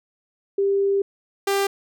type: tone pair in turn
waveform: sine / sawtooth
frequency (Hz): 396 / 396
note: G4 / G4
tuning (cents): +18 / +18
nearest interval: unison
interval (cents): 0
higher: neither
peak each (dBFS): -17 / -15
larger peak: second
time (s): 0.58-1.02 / 1.47-1.67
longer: first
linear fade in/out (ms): 5
effects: none